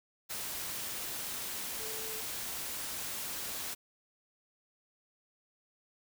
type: tone in noise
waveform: sine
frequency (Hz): 440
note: A4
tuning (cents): 0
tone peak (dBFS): -46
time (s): 1.79-2.22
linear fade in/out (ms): 20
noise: white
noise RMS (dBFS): -39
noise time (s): 0.29-3.75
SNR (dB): -10
effects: none